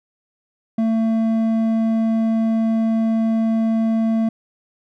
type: tone with hard clipping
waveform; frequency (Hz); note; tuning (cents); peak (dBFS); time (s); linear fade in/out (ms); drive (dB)
sine; 224.1; A3; +32; -17; 0.78-4.29; 5; 6
effects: none